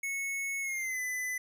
square tone with pitch glide, 2200 to 2006 Hz, C#7 to B6, -14 to +26 cents, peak -33 dBFS, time 0.03-1.38 s, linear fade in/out 5 ms, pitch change -160 cents, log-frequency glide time 0.61-1 s, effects none

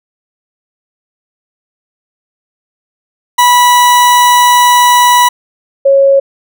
40% pulse / sine tone pair in turn, 979 / 549.4 Hz, B5 / C#5, -15 / -16 cents, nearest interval minor seventh, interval 1001 cents, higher first, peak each -3 dBFS, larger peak neither, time 3.38-5.29 / 5.85-6.2 s, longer first, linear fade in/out 10 ms, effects none

